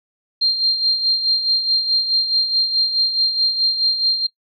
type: tone with tremolo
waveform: sine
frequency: 4186 Hz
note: C8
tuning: in tune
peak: -12 dBFS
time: 0.41-4.27 s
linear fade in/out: 10 ms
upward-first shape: sine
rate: 4.7 Hz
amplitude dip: 60%
effects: noise-tail reverb RT60 0.1 s tail -19 dB re dry